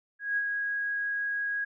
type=tone with ADSR envelope; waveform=sine; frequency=1649 Hz; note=G#6; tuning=13 cents flat; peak=-24 dBFS; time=0.19-1.65 s; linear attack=180 ms; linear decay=46 ms; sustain=-4 dB; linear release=12 ms; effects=none

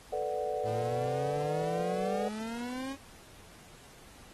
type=chord; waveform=sine; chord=B minor seventh; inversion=third; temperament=equal; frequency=440 / 493.9 / 587.3 / 740 Hz; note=A4 / B4 / D5 / F#5; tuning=0 / 0 / 0 / 0 cents; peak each=-36 dBFS; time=0.12-2.29 s; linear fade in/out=10 ms
type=exponential sweep; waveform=40% pulse; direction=up; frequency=107.4 to 277.2 Hz; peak=-35 dBFS; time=0.63-2.97 s; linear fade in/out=50 ms
effects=pink hiss -55 dBFS RMS until 4.33 s + AAC 32 kbps

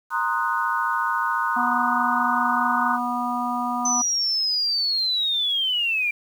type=chord; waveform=sine; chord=C half-diminished seventh; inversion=third; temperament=equal; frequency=932.3 / 1046.5 / 1244.5 / 1480 Hz; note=Bb5 / C6 / Eb6 / Gb6; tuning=0 / 0 / 0 / 0 cents; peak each=-26 / -27 / -26 / -26 dBFS; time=0.1-2.99 s; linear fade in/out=50 ms
type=harmonic tone; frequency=244 Hz; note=B3; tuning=21 cents flat; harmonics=1 / 3 / 4 / 5; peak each=-28 / -28 / -28 / -28 dBFS; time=1.56-4.02 s; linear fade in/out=10 ms
type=linear sweep; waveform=sine; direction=down; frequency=6100 to 2349 Hz; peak=-20 dBFS; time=3.85-6.11 s; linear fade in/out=5 ms
effects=8-bit

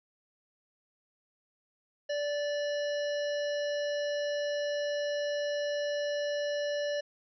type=harmonic tone with a mistuned harmonic; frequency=583 Hz; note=D5; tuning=13 cents flat; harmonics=1 / 3 / 5 / 7 / 9 / 10; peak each=-30 / -40 / -44 / -47 / -49 / -50 dBFS; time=2.09-7.01 s; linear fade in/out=10 ms; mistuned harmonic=10; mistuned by=-55 cents; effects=none

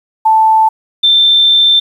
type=tone pair in turn; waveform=sine; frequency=880 / 3563 Hz; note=A5 / A7; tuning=0 / +21 cents; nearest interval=2 octaves; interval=2421 cents; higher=second; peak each=-5 dBFS; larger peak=neither; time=0.25-0.69 / 1.03-1.8 s; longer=second; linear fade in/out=10 ms; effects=7-bit

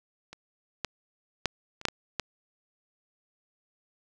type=clicks; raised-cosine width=0.2 ms; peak=-26 / -12 / -8 / -26 / -6 / -15 / -11 dBFS; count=7; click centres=0.33 / 0.847 / 1.457 / 1.814 / 1.853 / 1.885 / 2.197 s; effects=none

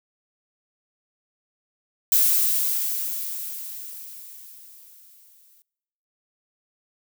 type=noise with exponential decay; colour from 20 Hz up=violet; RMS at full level=-17 dBFS; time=2.12-5.62 s; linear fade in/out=1 ms; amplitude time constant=760 ms; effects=noise-tail reverb RT60 1.0 s tail -26 dB re dry

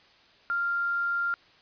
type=tone with quantisation; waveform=sine; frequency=1393 Hz; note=F6; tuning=5 cents flat; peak=-25 dBFS; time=0.5-1.34 s; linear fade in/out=0 ms; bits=8; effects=white hiss -58 dBFS RMS until 1.61 s + resampled to 11025 Hz

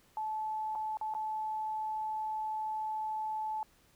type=tone with dropouts; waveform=sine; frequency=867 Hz; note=A5; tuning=26 cents flat; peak=-33 dBFS; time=0.17-3.63 s; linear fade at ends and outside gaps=1 ms; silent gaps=0.752-0.756 / 0.971-1.012 / 1.139-1.149 s; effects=pink hiss -66 dBFS RMS until 3.95 s

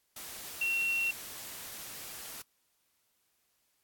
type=tone in noise; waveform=sine; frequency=2727 Hz; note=F7; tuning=42 cents flat; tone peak=-28 dBFS; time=0.61-1.11 s; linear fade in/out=5 ms; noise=white; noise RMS=-44 dBFS; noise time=0.16-2.42 s; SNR=+13 dB; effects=white hiss -75 dBFS RMS until 3.83 s + AAC 64 kbps

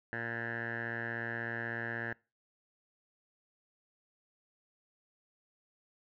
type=tone with low-pass filter; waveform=10% pulse; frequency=116.4 Hz; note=A#2; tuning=2 cents flat; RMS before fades=-38 dBFS; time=0.13-2.13 s; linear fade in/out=0 ms; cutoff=1700 Hz; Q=9.6; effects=noise-tail reverb RT60 0.3 s tail -23 dB re dry

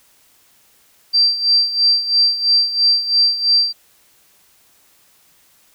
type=tone with tremolo; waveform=sine; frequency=4700 Hz; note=D8; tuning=1 cent sharp; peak=-9 dBFS; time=1.13-3.73 s; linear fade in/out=20 ms; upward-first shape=sine; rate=3 Hz; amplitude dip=75%; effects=white hiss -54 dBFS RMS until 5.74 s

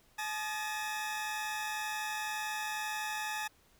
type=tone cluster; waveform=20% pulse; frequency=856 / 1228 / 1863 Hz; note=A5 / D#6 / A#6; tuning=-48 / -23 / -2 cents; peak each=-31 / -40 / -39 dBFS; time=0.18-3.48 s; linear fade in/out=10 ms; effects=pink hiss -66 dBFS RMS until 3.79 s

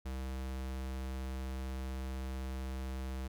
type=tone; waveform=square; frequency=65.41 Hz; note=C2; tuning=in tune; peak=-38 dBFS; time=0.05-3.28 s; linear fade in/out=10 ms; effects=none

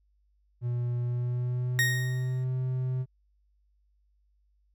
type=tone with pitch glide; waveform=triangle; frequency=121.2 to 128.41 Hz; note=B2 to C3; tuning=-32 to -32 cents; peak=-25 dBFS; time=0.61-3.06 s; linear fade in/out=50 ms; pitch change=+100 cents; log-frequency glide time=1.02-2.39 s
type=tone with exponential decay; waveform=40% pulse; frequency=1864.7 Hz; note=A#6; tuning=in tune; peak=-20 dBFS; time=1.79-2.44 s; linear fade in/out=0 ms; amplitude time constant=140 ms
effects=added 50 Hz sine -65 dBFS peak until 4.74 s

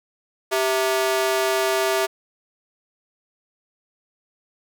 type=ring-modulated tone; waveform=sawtooth; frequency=523.3 Hz; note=C5; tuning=in tune; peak=-12 dBFS; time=0.51-2.07 s; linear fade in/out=20 ms; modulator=132 Hz; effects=none

